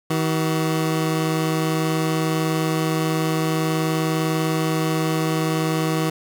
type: tone pair together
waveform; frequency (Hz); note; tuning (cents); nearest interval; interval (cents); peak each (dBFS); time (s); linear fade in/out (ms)
20% pulse; 159.77 / 380; D#3 / F#4; +46 / +46; octave + minor third; 1500; -15 / -23; 0.1-6.1; 5
effects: 9-bit